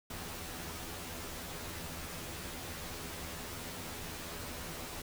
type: noise with comb filter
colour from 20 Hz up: pink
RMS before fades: -43 dBFS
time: 0.1-5.02 s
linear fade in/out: 5 ms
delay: 12 ms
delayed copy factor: +0.85
effects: none